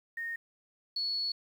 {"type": "tone pair in turn", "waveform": "sine", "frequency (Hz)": [1848, 4395], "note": ["A#6", "C#8"], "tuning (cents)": [-16, -16], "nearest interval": "octave + minor third", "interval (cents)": 1500, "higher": "second", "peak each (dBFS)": [-34, -30], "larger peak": "second", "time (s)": [[0.17, 0.36], [0.96, 1.32]], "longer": "second", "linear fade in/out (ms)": 5, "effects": ["10-bit"]}